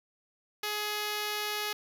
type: tone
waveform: 5% pulse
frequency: 420 Hz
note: G#4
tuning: 19 cents sharp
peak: -20 dBFS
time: 0.63-1.73 s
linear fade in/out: 5 ms
effects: none